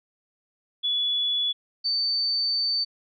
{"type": "tone pair in turn", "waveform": "sine", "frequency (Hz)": [3416, 4560], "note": ["G#7", "C#8"], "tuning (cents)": [48, 48], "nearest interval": "perfect fourth", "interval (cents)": 500, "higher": "second", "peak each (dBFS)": -22, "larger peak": "neither", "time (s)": [[0.83, 1.53], [1.84, 2.85]], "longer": "second", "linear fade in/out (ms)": 20, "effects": []}